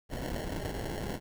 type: noise with sample-and-hold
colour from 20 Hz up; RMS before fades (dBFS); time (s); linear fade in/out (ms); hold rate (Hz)
pink; -36; 0.09-1.2; 50; 1225
effects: none